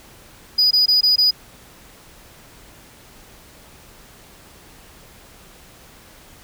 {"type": "tone bursts", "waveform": "sine", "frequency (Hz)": 4940, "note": "D#8", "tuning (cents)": -13, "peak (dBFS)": -10, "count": 5, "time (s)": [0.58, 1.31], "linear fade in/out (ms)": 10, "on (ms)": 130, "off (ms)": 20, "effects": ["tanh soft clip ceiling -10 dBFS", "pink hiss -46 dBFS RMS until 6.43 s"]}